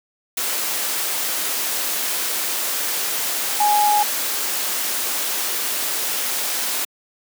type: tone in noise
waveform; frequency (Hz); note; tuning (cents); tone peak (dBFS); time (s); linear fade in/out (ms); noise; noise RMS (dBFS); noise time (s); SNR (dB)
sine; 833; G#5; +5; -14; 3.6-4.03; 5; white; -23; 0.37-6.85; +6
effects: high-pass 300 Hz 12 dB/octave